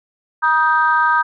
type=chord; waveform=sine; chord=Eb major; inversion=second; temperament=equal with one note detuned; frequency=953.6 / 1244.5 / 1568 Hz; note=Bb5 / Eb6 / G6; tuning=+39 / 0 / 0 cents; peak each=-16 dBFS; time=0.42-1.23 s; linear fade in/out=20 ms; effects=tanh soft clip ceiling -2 dBFS